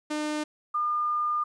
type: tone pair in turn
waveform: sawtooth / sine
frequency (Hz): 302.3 / 1209.2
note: D#4 / D#6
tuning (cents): -50 / -50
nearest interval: 2 octaves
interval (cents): 2400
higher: second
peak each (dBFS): -24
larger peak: neither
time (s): 0.1-0.44 / 0.74-1.44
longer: second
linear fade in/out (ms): 10
effects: resampled to 22050 Hz + 11-bit